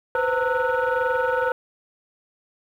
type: tone cluster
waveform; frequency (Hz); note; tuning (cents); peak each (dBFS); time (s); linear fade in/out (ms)
sine; 497.1 / 519 / 913 / 1314 / 1472; B4 / C5 / A#5 / E6 / F#6; +11 / -14 / -36 / -6 / -9; -23 / -24 / -25 / -30 / -25; 0.15-1.52; 2
effects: tanh soft clip ceiling -14 dBFS + 9-bit